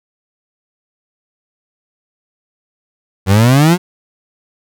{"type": "exponential sweep", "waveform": "30% pulse", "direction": "up", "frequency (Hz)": [92, 185], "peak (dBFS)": -4, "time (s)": [3.26, 3.78], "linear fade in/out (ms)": 50, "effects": []}